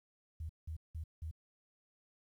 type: tone bursts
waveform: sine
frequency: 79.5 Hz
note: D#2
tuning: 38 cents sharp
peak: -39 dBFS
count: 4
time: 0.4-1.312 s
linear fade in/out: 5 ms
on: 93 ms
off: 180 ms
effects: 12-bit